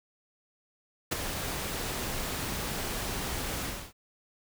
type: noise with ADSR envelope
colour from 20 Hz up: pink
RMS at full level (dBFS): -26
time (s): 1.11-3.93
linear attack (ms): 16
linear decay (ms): 11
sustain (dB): -8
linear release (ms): 280
effects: none